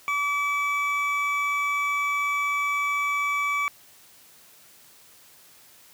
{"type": "tone pair together", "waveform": "triangle", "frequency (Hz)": [1149, 2298], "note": ["D6", "D7"], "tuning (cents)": [-38, -38], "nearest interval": "octave", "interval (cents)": 1200, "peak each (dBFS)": -24, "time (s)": [0.08, 3.68], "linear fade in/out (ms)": 0, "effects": ["white hiss -53 dBFS RMS until 5.93 s", "high-pass 60 Hz 12 dB/octave"]}